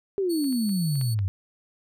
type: exponential sweep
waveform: sine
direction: down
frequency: 405.5 to 91.7 Hz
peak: -22 dBFS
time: 0.18-1.28 s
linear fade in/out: 0 ms
type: tone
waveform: 20% pulse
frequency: 4435 Hz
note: C#8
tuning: in tune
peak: -29 dBFS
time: 0.29-1.15 s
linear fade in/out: 20 ms
type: clicks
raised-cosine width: 0.3 ms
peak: -35 / -35 / -34 / -35 / -26 / -27 dBFS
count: 6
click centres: 0.443 / 0.526 / 0.693 / 0.955 / 1.013 / 1.19 s
effects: none